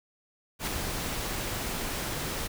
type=noise with ADSR envelope; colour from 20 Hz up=pink; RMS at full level=-29 dBFS; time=0.59-2.48 s; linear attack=78 ms; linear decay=11 ms; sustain=-4 dB; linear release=17 ms; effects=none